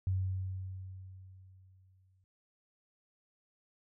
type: tone with exponential decay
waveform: sine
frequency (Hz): 94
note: F#2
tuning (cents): +28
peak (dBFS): -28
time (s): 0.07-2.24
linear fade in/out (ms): 0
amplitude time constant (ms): 470
effects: noise-tail reverb RT60 0.3 s tail -24 dB re dry